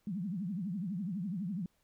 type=tone with vibrato; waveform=sine; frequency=188.3 Hz; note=F#3; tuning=31 cents sharp; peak=-34 dBFS; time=0.07-1.66 s; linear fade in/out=2 ms; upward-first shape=triangle; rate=12 Hz; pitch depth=290 cents each way; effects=pink hiss -75 dBFS RMS until 1.83 s